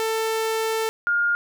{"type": "tone pair in turn", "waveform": ["sawtooth", "sine"], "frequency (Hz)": [444.5, 1416.1], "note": ["A4", "F6"], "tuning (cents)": [18, 24], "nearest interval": "octave + minor sixth", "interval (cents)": 2006, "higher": "second", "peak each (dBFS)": -18, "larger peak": "neither", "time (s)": [[0, 0.89], [1.07, 1.35]], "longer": "first", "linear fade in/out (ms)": 0, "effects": []}